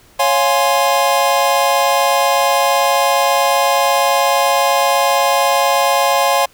square chord, Db major seventh, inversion none, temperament equal with one note detuned, 554.4 / 702.1 / 830.6 / 1046.5 Hz, Db5 / F5 / Ab5 / C6, 0 / +9 / 0 / 0 cents, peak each -18 dBFS, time 0.19-6.46 s, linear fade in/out 10 ms, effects pink hiss -48 dBFS RMS until 6.53 s

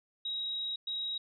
sine tone bursts at uneven times, 3817 Hz, A#7, 40 cents sharp, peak -33 dBFS, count 2, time 0.25-0.76 / 0.87-1.18 s, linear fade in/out 5 ms, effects none

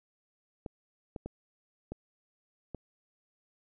clicks, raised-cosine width 2 ms, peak -25 dBFS, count 5, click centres 0.662 / 1.162 / 1.26 / 1.92 / 2.747 s, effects none

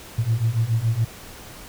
sine beating tone pair, 110 / 117.1 Hz, A2 / A#2, 0 / +8 cents, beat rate 7.1 Hz, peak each -22 / -20 dBFS, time 0.18-1.05 s, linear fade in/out 10 ms, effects tanh soft clip ceiling -11 dBFS + pink hiss -41 dBFS RMS until 1.68 s

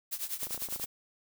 blue noise with tremolo, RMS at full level -33 dBFS, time 0.11-0.86 s, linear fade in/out 20 ms, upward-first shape triangle, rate 10 Hz, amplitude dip 90%
clicks, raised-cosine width 1 ms, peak -31 dBFS, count 11, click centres 0.431 / 0.47 / 0.508 / 0.546 / 0.577 / 0.622 / 0.687 / 0.725 / 0.761 / 0.798 / 0.841 s
effects none

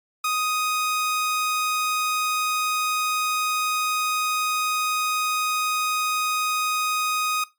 sawtooth tone, 1248 Hz, D#6, 5 cents sharp, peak -18 dBFS, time 0.24-7.44 s, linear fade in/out 5 ms, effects noise-tail reverb RT60 0.2 s tail -17 dB re dry + MP3 96 kbps

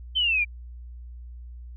sine exponential sweep, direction down, 3130 to 2337 Hz, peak -20 dBFS, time 0.15-0.45 s, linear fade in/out 20 ms, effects added 60 Hz sine -38 dBFS peak until 1.76 s

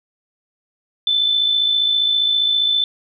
sine tone with amplitude modulation, 3520 Hz, A7, in tune, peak -12 dBFS, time 1.07-2.84 s, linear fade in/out 2 ms, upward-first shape sine, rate 55 Hz, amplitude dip 45%, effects none

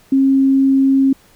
sine tone, 269.7 Hz, C#4, 47 cents flat, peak -9 dBFS, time 0.12-1.13 s, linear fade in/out 5 ms, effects pink hiss -50 dBFS RMS until 1.35 s

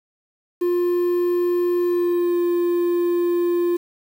triangle tone with pitch glide, 352.8 to 348.1 Hz, F4 to F4, +18 to -6 cents, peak -15 dBFS, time 0.61-3.77 s, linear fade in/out 10 ms, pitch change -24 cents, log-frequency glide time 1.79-2.42 s, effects 7-bit

